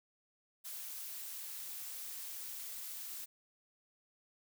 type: noise with amplitude modulation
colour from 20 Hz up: blue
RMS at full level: -43 dBFS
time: 0.64-3.26 s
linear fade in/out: 20 ms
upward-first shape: sine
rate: 260 Hz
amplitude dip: 45%
effects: none